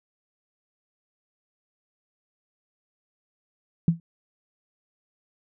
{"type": "tone with exponential decay", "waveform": "sine", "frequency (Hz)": 166.9, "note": "E3", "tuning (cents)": 22, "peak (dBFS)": -12, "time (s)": [3.88, 4], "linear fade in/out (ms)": 2, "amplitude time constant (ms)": 26, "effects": []}